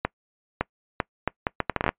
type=accelerating click train; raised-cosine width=0.5 ms; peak=-7 dBFS; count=13; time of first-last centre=0.05-1.891 s; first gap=560 ms; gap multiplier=0.7; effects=noise-tail reverb RT60 0.1 s tail -24 dB re dry + resampled to 8000 Hz